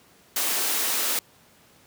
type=high-pass noise; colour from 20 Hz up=white; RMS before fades=-25 dBFS; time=0.36-1.19 s; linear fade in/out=2 ms; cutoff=240 Hz; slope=24 dB/octave; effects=pink hiss -56 dBFS RMS until 1.86 s + high-pass 100 Hz 12 dB/octave